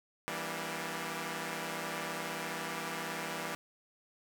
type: chord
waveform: 5% pulse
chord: E half-diminished seventh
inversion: none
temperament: equal with one note detuned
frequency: 164.81 / 196 / 237.6 / 293.7 Hz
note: E3 / G3 / Bb3 / D4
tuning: 0 / 0 / +33 / 0 cents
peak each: -29 / -31 / -31 / -34 dBFS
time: 0.28-3.55 s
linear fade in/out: 0 ms
effects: none